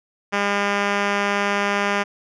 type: tone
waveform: 5% pulse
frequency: 202.1 Hz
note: G#3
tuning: 47 cents flat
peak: -7 dBFS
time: 0.32-2.04 s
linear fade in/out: 20 ms
effects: low-pass 4000 Hz 12 dB/octave